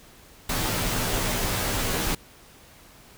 pink noise with comb filter, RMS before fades -26 dBFS, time 0.49-2.15 s, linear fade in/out 5 ms, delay 14 ms, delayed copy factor -0.6, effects pink hiss -51 dBFS RMS until 3.17 s

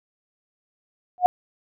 sine tone with exponential growth, 724 Hz, F#5, 38 cents flat, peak -6 dBFS, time 1.18-1.26 s, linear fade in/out 0 ms, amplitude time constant 16 ms, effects none

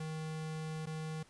square tone with dropouts, 157.4 Hz, D#3, 20 cents sharp, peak -39 dBFS, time 0-1.23 s, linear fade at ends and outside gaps 5 ms, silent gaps 0.858-0.869 s, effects pink hiss -64 dBFS RMS until 1.29 s + resampled to 24000 Hz

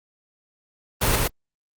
pink noise with echo, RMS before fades -20 dBFS, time 1.01-1.16 s, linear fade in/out 10 ms, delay 120 ms, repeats 1, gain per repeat -2 dB, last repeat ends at 1.28 s, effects Opus 32 kbps

